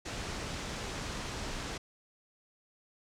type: low-pass noise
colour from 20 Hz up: pink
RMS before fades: -39 dBFS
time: 0.05-1.78 s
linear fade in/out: 10 ms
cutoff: 7600 Hz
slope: 24 dB/octave
effects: none